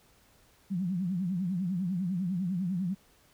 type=tone with vibrato; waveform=sine; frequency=182.4 Hz; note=F#3; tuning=24 cents flat; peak=-28 dBFS; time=0.7-2.95 s; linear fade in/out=20 ms; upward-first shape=triangle; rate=10 Hz; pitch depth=170 cents each way; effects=pink hiss -63 dBFS RMS until 3.33 s